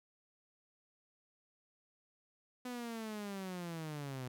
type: linear sweep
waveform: sawtooth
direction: down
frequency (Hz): 251.1 to 123.47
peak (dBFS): -37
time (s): 2.65-4.28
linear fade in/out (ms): 5
effects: none